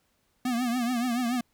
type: tone with vibrato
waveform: square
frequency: 243 Hz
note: B3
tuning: 28 cents flat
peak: -26 dBFS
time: 0.45-1.41 s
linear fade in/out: 5 ms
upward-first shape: triangle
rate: 7 Hz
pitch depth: 110 cents each way
effects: pink hiss -71 dBFS RMS until 1.53 s